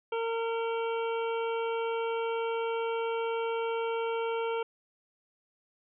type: harmonic tone with a mistuned harmonic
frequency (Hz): 457.9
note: A#4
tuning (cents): -31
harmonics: 1 / 2 / 3 / 5 / 6 / 7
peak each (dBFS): -30 / -36 / -40 / -44 / -46 / -47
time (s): 0.12-4.63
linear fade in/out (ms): 5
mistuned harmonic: 7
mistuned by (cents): -32
effects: none